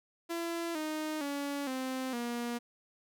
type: tone with pitch steps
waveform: sawtooth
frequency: 337.3 / 309.3 / 283.6 / 260.1 / 238.5 Hz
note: E4 / D#4 / C#4 / C4 / A#3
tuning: +40 / -10 / +40 / -10 / +40 cents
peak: -30 dBFS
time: 0.29-2.59 s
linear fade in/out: 20 ms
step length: 460 ms
effects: none